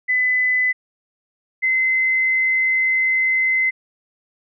sine tone pair in turn, 2008 / 2055 Hz, B6 / C7, +28 / -32 cents, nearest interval unison, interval 40 cents, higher second, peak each -15 dBFS, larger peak neither, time 0.08-0.73 / 1.62-3.71 s, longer second, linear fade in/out 20 ms, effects none

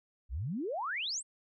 sine exponential sweep, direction up, 51.9 to 8870 Hz, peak -33 dBFS, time 0.29-1.23 s, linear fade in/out 50 ms, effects none

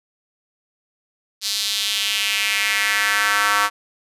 square tone with high-pass filter sweep, 102.7 Hz, G#2, 19 cents flat, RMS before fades -20 dBFS, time 1.41-3.7 s, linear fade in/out 50 ms, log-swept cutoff 4400 to 1200 Hz, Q 2.6, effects resampled to 32000 Hz

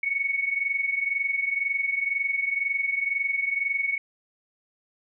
sine tone pair together, 2217 / 2239 Hz, C#7 / C#7, 0 / +17 cents, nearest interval unison, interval 17 cents, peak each -25 / -29 dBFS, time 0.03-3.98 s, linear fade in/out 5 ms, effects none

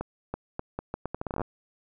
accelerating click train, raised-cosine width 1 ms, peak -17 dBFS, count 16, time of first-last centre 0.01-1.416 s, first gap 330 ms, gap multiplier 0.77, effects none

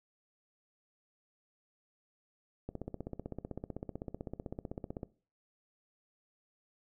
click train, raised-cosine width 2 ms, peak -26 dBFS, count 38, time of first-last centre 2.69-5.032 s, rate 15.8 Hz, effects noise-tail reverb RT60 0.4 s tail -20 dB re dry

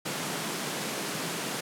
pink high-pass noise, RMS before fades -33 dBFS, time 0.05-1.61 s, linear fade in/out 10 ms, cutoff 140 Hz, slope 48 dB/octave, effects low-pass 12000 Hz 12 dB/octave

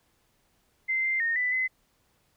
sine tone with pitch steps, 2076 / 2088 / 1844 / 1990 / 2037 Hz, C7 / C7 / A#6 / B6 / C7, -14 / -4 / -19 / +13 / -47 cents, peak -24 dBFS, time 0.88-1.68 s, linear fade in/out 20 ms, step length 160 ms, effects pink hiss -69 dBFS RMS until 2.36 s

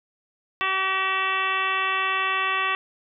harmonic tone, 381.6 Hz, G4, 47 cents flat, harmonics 1 / 2 / 3 / 4 / 5 / 6 / 7 / 8 / 9, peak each -37 / -35 / -25 / -34 / -28 / -34 / -28 / -37 / -36 dBFS, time 0.61-2.75 s, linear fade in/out 0 ms, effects none

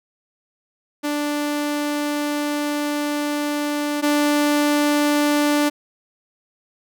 sawtooth tone pair in turn, 293.7 / 293.7 Hz, D4 / D4, 0 / 0 cents, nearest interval unison, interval 0 cents, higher neither, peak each -17 / -12 dBFS, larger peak second, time 1.03-4.02 / 4.02-5.7 s, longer first, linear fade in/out 20 ms, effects none

